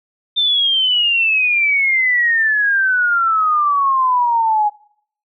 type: exponential sweep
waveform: sine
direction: down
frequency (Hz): 3600 to 826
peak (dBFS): -12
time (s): 0.36-4.7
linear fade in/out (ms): 20
effects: noise-tail reverb RT60 0.6 s tail -22 dB re dry